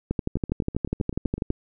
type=two click trains; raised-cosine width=3 ms; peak=-20 / -11 dBFS; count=10 / 18; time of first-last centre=0.37-1.506 / 0.11-1.503 s; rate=7.92 / 12.2 Hz; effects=none